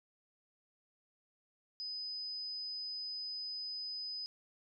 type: tone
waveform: sine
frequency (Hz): 5010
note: D#8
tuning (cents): +11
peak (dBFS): -39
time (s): 1.8-4.26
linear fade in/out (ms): 0
effects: none